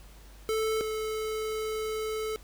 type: tone pair in turn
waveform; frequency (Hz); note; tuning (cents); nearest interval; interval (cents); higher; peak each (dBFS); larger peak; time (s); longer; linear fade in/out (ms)
square; 439.2 / 435.2; A4 / A4; -3 / -19; unison; 16; first; -27 / -31; first; 0.49-0.81 / 0.81-2.36; second; 0
effects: added 50 Hz sine -49 dBFS peak until 2.43 s + pink hiss -56 dBFS RMS until 2.43 s